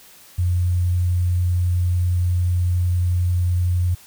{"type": "tone with sample-and-hold", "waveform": "sine", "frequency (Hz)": 88.9, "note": "F2", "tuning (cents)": 31, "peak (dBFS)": -16, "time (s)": [0.38, 3.95], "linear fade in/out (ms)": 10, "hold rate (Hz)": 8820, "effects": ["white hiss -47 dBFS RMS until 4.06 s"]}